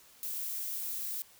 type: noise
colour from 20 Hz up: violet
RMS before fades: -37 dBFS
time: 0.23-1.22 s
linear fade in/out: 0 ms
effects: white hiss -59 dBFS RMS until 1.39 s